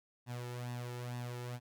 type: tone with flanger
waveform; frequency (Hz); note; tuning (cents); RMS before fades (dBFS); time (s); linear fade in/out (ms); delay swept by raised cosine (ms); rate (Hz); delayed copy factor
sawtooth; 122.2; B2; -18; -42; 0.26-1.6; 50; 1.1 to 2.3; 2.2; +0.65
effects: none